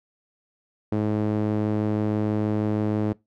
sawtooth tone with band-pass filter, 106.2 Hz, G#2, 39 cents sharp, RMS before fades -24 dBFS, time 0.92-3.13 s, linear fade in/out 5 ms, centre 310 Hz, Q 1.1, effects noise-tail reverb RT60 0.2 s tail -22 dB re dry

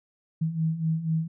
sine beating tone pair, 158.1 / 162.2 Hz, D#3 / E3, +28 / -28 cents, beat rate 4.1 Hz, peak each -30 / -25 dBFS, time 0.41-1.28 s, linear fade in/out 10 ms, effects none

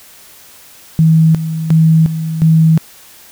sine tone with tremolo, 160.6 Hz, E3, 45 cents flat, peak -5 dBFS, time 0.99-2.78 s, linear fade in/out 0 ms, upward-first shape square, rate 1.4 Hz, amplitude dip 70%, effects white hiss -40 dBFS RMS until 3.31 s

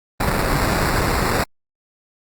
pink noise with sample-and-hold, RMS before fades -19 dBFS, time 0.2-1.44 s, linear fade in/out 5 ms, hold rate 3150 Hz, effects Opus 32 kbps

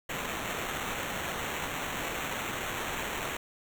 white noise with sample-and-hold, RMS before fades -35 dBFS, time 0.09-3.37 s, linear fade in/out 5 ms, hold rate 4900 Hz, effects none

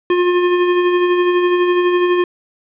square tone with tremolo, 355.8 Hz, F4, 32 cents sharp, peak -11 dBFS, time 0.1-2.24 s, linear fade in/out 2 ms, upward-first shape sine, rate 12 Hz, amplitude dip 35%, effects resampled to 8000 Hz + 8-bit

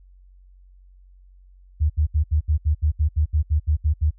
sine tone bursts, 76.1 Hz, D#2, 38 cents flat, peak -15 dBFS, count 14, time 1.8-4.11 s, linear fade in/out 20 ms, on 100 ms, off 70 ms, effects added 46 Hz sine -47 dBFS peak until 4.18 s

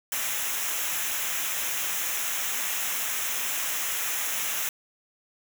white noise with comb filter, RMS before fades -29 dBFS, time 0.12-4.69 s, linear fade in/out 2 ms, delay 0.22 ms, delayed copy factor -0.7, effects none

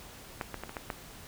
clicks, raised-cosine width 0.5 ms, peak -17 / -21 / -23 / -26 / -20 / -18 dBFS, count 6, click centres 0.412 / 0.543 / 0.636 / 0.694 / 0.768 / 0.902 s, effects pink hiss -49 dBFS RMS until 1.27 s

